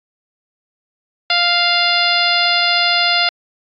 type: harmonic tone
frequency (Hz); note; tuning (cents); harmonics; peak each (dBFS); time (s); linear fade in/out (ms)
698.5; F5; 0; 1 / 2 / 3 / 4 / 5 / 6 / 7; -20 / -20 / -20 / -20 / -20 / -20 / -20; 1.3-3.29; 2
effects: AAC 64 kbps